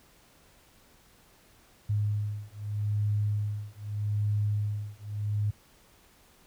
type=beating tone pair; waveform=sine; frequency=103.83 / 104.64 Hz; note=G#2 / G#2; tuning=0 / +14 cents; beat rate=0.81 Hz; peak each=-30 dBFS; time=1.89-5.51 s; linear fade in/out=10 ms; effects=pink hiss -60 dBFS RMS until 6.46 s